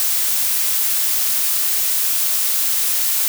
blue noise, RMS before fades -18 dBFS, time 0-3.28 s, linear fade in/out 0 ms, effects none

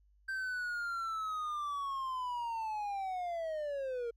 triangle linear sweep, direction down, 1568 to 459 Hz, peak -33 dBFS, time 0.28-4.11 s, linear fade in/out 10 ms, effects added 50 Hz sine -64 dBFS peak until 4.16 s

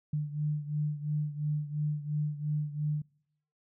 sine beating tone pair, 148.9 / 151.8 Hz, D3 / D#3, +24 / -42 cents, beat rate 2.9 Hz, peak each -31 / -35 dBFS, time 0.13-3.02 s, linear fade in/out 5 ms, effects noise-tail reverb RT60 0.7 s tail -25 dB re dry

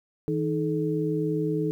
sine tone cluster, 159.7 / 311.4 / 431.6 Hz, D#3 / D#4 / A4, +45 / +2 / -33 cents, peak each -28 dBFS, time 0.28-1.71 s, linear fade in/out 0 ms, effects 10-bit

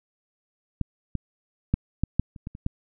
clicks, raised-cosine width 5 ms, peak -13 / -15 / -8 / -10 / -7 / -28 / -21 / -27 / -13 dBFS, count 9, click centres 0.813 / 1.153 / 1.74 / 2.036 / 2.196 / 2.362 / 2.471 / 2.551 / 2.664 s, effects none

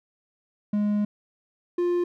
triangle tone pair in turn, 207.7 / 351.4 Hz, G#3 / F4, 0 / +11 cents, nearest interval major sixth, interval 911 cents, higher second, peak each -19 dBFS, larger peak neither, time 0.73-1.05 / 1.78-2.04 s, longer first, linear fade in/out 5 ms, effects none

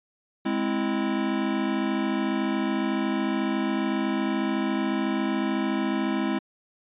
square chord, Ab augmented, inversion none, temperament equal, 207.7 / 261.6 / 329.6 Hz, Ab3 / C4 / E4, 0 / 0 / 0 cents, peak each -29 dBFS, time 0.45-6.39 s, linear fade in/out 10 ms, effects resampled to 8000 Hz

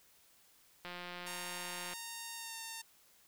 click train, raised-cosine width 0.3 ms, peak -29 dBFS, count 193, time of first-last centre 0.85-1.935 s, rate 177 Hz
5% pulse tone with pitch glide, 923 to 909.8 Hz, A#5 to A#5, -17 to -42 cents, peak -31 dBFS, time 1.26-2.82 s, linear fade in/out 10 ms, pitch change -25 cents, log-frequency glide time 2.35-2.56 s
effects white hiss -66 dBFS RMS until 3.27 s

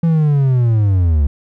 triangle linear sweep, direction down, 168.8 to 68.6 Hz, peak -8 dBFS, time 0.03-1.27 s, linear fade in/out 5 ms, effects none

